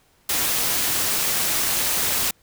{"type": "noise with amplitude modulation", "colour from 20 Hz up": "white", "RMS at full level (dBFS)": -20, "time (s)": [0.29, 2.31], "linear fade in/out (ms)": 5, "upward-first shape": "sine", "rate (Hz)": 255, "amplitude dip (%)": 45, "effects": ["pink hiss -60 dBFS RMS until 2.42 s"]}